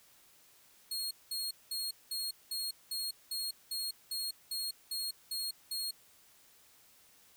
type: tone bursts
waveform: sawtooth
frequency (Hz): 4278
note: C8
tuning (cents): +38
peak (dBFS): -32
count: 13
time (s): 0.91-5.91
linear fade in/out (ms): 5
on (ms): 200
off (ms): 200
effects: white hiss -63 dBFS RMS until 7.36 s